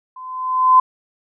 sine tone with level ramp, 1025 Hz, C6, 36 cents flat, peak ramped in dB -33 to -5 dBFS, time 0.16-0.8 s, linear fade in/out 5 ms, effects none

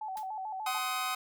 sine tone with vibrato, 810 Hz, G#5, 43 cents flat, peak -35 dBFS, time 0.01-0.78 s, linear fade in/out 5 ms, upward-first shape square, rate 6.8 Hz, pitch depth 110 cents each way
white noise with exponential decay, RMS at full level -44 dBFS, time 0.17-0.29 s, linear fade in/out 0 ms, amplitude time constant 25 ms
sawtooth chord, C diminished, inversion second, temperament just, 753.5 / 1046.5 / 1255.8 Hz, Gb5 / C6 / Eb6, +31 / 0 / +16 cents, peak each -33 / -35 / -30 dBFS, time 0.66-1.15 s, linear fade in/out 5 ms
effects none

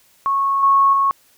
sine tone with level steps, 1100 Hz, C#6, 14 cents flat, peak -15 / -10 / -13 dBFS, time 0.26-1.11 s, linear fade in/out 0 ms, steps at 0.63 / 0.93 s, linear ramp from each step 2 ms, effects white hiss -55 dBFS RMS until 1.37 s

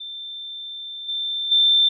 sine tone with level steps, 3563 Hz, A7, 21 cents sharp, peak -31 / -23 / -13 dBFS, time 0-1.89 s, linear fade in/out 10 ms, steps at 1.08 / 1.51 s, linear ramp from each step 10 ms, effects none

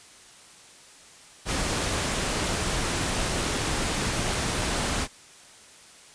pink noise, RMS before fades -27 dBFS, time 1.45-5.08 s, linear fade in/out 50 ms, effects white hiss -50 dBFS RMS until 6.14 s + resampled to 22050 Hz

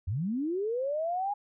sine linear sweep, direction up, 79.2 to 830.6 Hz, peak -28 dBFS, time 0.07-1.34 s, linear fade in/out 10 ms, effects none

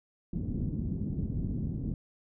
white low-pass noise, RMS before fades -33 dBFS, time 0.33-1.94 s, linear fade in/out 2 ms, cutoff 240 Hz, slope 24 dB/octave, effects none

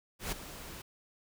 pink noise with ADSR envelope, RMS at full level -34 dBFS, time 0.19-0.82 s, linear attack 130 ms, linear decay 11 ms, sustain -12 dB, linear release 8 ms, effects none

